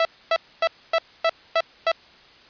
sawtooth tone bursts, 659.3 Hz, E5, in tune, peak -13 dBFS, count 7, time 0-1.917 s, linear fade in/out 2 ms, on 51 ms, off 260 ms, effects white hiss -50 dBFS RMS until 2.49 s + resampled to 11025 Hz

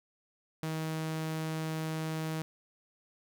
sawtooth tone, 158.7 Hz, D#3, 35 cents sharp, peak -29 dBFS, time 0.63-2.42 s, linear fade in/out 0 ms, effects none

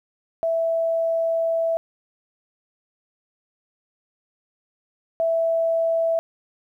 sine tone pair in turn, 659.3 / 659.3 Hz, E5 / E5, 0 / 0 cents, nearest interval unison, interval 0 cents, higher neither, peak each -19 / -18 dBFS, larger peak second, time 0.43-1.77 / 5.2-6.19 s, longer first, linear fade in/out 0 ms, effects 10-bit

